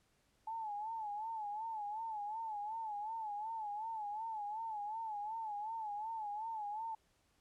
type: tone with vibrato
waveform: sine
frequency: 863 Hz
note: A5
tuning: 34 cents flat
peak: -39 dBFS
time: 0.47-6.95 s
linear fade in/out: 5 ms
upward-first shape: sine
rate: 2.7 Hz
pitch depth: 95 cents each way
effects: pink hiss -75 dBFS RMS until 7.4 s + low-pass 11000 Hz 12 dB/octave